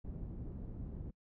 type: low-pass noise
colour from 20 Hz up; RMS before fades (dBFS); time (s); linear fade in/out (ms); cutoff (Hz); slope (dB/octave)
pink; -44; 0.04-1.11; 10; 240; 12
effects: noise-tail reverb RT60 0.1 s tail -26 dB re dry